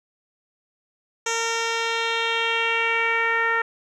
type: tone with low-pass filter sweep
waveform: 10% pulse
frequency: 458.2 Hz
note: A#4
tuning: 30 cents flat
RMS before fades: -23 dBFS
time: 1.26-3.62 s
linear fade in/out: 5 ms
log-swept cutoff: 6400 to 1700 Hz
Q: 3
effects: none